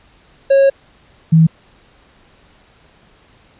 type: tone pair in turn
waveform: triangle / sine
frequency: 547 / 161.55 Hz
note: C#5 / E3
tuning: -23 / -35 cents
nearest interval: octave + major sixth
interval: 2112 cents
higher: first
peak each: -5 dBFS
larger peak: neither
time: 0.5-0.7 / 1.32-1.47 s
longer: first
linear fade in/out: 10 ms
effects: pink hiss -50 dBFS RMS until 3.59 s + resampled to 8000 Hz